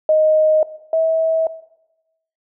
sine tone pair in turn, 622.3 / 646.5 Hz, D#5 / E5, 0 / -34 cents, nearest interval minor second, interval 66 cents, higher second, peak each -10 / -13 dBFS, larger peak first, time 0.09-0.63 / 0.93-1.47 s, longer neither, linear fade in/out 2 ms, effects noise-tail reverb RT60 0.9 s tail -17 dB re dry

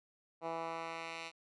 10% pulse tone with band-pass filter sweep, 164.81 Hz, E3, in tune, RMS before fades -42 dBFS, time 0.41-1.32 s, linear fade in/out 50 ms, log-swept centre 740 to 3100 Hz, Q 1.1, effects resampled to 24000 Hz

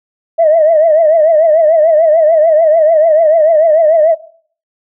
sine tone with vibrato, 636 Hz, D#5, 38 cents sharp, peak -4 dBFS, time 0.38-4.15 s, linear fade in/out 20 ms, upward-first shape triangle, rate 6.8 Hz, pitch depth 120 cents each way, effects noise-tail reverb RT60 0.5 s tail -18 dB re dry + tanh soft clip ceiling 0 dBFS

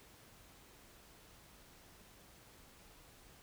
silence, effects pink hiss -61 dBFS RMS until 3.42 s

